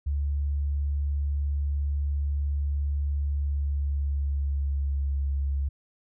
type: tone with pitch glide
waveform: sine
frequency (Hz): 71.5 to 69.42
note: D2 to C#2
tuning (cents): -46 to +3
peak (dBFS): -24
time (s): 0.06-5.69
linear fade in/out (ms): 10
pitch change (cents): -51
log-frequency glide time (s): 3.25-5.18
effects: none